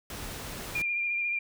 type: noise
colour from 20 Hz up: pink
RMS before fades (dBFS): -39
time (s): 0.1-0.82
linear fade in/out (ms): 2
type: tone with vibrato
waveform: sine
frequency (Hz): 2398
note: D7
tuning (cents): +36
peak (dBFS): -27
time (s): 0.75-1.39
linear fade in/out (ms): 5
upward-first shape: sine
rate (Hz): 14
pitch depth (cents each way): 23
effects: none